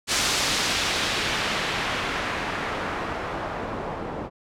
white noise with low-pass filter sweep, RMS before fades -27 dBFS, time 0.07-4.3 s, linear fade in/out 50 ms, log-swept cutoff 6400 to 670 Hz, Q 0.86, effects none

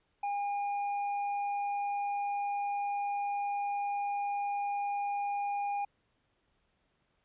triangle tone with tanh clipping, 811 Hz, G#5, 41 cents flat, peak -32 dBFS, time 0.23-5.85 s, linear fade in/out 5 ms, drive 10 dB, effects pink hiss -75 dBFS RMS until 7.24 s + resampled to 8000 Hz

